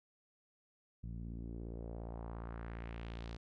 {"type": "tone with low-pass filter sweep", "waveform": "sawtooth", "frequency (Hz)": 57.2, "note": "A#1", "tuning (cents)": -32, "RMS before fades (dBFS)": -45, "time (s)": [1.03, 3.37], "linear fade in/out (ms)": 10, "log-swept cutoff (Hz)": [160, 4800], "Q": 1.8, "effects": []}